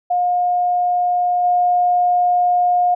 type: tone with level steps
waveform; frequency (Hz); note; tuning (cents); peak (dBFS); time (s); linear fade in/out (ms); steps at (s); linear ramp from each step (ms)
sine; 714; F5; +38; -14 / -12; 0.1-2.95; 10; 1.43; 20
effects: none